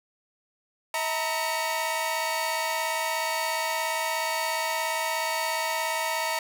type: tone cluster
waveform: sawtooth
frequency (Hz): 643 / 917 / 974 / 2250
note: E5 / A#5 / B5 / C#7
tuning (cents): -43 / -29 / -24 / +25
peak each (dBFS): -28 / -26 / -30 / -30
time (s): 0.94-6.39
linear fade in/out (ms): 2
effects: none